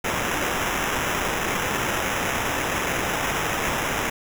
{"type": "noise with sample-and-hold", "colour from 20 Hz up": "white", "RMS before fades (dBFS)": -25, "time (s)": [0.04, 4.1], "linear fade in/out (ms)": 5, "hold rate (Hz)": 4410, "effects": []}